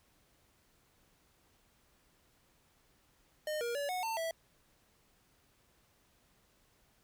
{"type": "tone with pitch steps", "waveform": "square", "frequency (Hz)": [611, 473.4, 571, 733, 898, 656], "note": ["D#5", "A#4", "D5", "F#5", "A5", "E5"], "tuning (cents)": [-32, 27, -49, -16, 35, -9], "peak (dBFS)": -35, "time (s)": [3.47, 4.31], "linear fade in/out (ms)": 2, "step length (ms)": 140, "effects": ["pink hiss -70 dBFS RMS until 7.03 s"]}